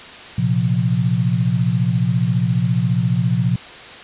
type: chord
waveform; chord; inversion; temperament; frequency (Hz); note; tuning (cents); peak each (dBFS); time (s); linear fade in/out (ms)
sine; Bb suspended second; none; just; 116.54 / 131.11 / 174.81; Bb2 / C3 / F3; 0 / +4 / +2; -19; 0.38-3.56; 5
effects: white hiss -36 dBFS RMS until 4.03 s + resampled to 8000 Hz